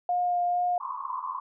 sine tone with vibrato, 710 Hz, F5, 28 cents sharp, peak -23 dBFS, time 0.09-0.78 s, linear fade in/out 2 ms, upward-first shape sine, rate 2.2 Hz, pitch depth 11 cents each way
pink band-pass noise, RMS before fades -34 dBFS, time 0.8-1.4 s, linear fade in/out 5 ms, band 1000 to 1100 Hz, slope 96 dB/octave
effects none

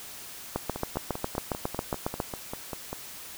two click trains, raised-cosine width 1 ms, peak -13 / -19 dBFS, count 13 / 12, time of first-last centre 0.56-2.202 / 0.76-2.93 s, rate 7.31 / 5.07 Hz, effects white hiss -43 dBFS RMS until 3.37 s

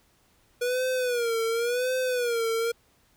square tone with vibrato, 482.3 Hz, B4, 41 cents flat, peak -25 dBFS, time 0.61-2.72 s, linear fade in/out 10 ms, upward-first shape sine, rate 0.92 Hz, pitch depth 110 cents each way, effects pink hiss -64 dBFS RMS until 3.16 s

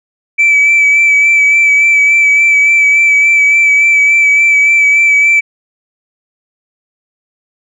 sine tone with vibrato, 2309 Hz, D7, 30 cents flat, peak -3 dBFS, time 0.38-5.41 s, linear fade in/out 20 ms, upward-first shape sine, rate 3.5 Hz, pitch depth 24 cents each way, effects tanh soft clip ceiling -3 dBFS

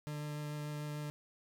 40% pulse tone with vibrato, 148.9 Hz, D3, 24 cents sharp, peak -38 dBFS, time 0.07-1.1 s, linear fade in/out 0 ms, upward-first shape triangle, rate 6.8 Hz, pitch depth 10 cents each way, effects none

